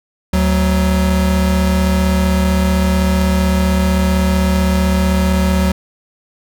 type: tone pair together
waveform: square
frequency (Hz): 74 / 186.3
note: D2 / F#3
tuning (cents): +14 / +12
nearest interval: octave + major third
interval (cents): 1598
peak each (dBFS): -15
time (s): 0.33-5.72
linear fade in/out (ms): 5
effects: none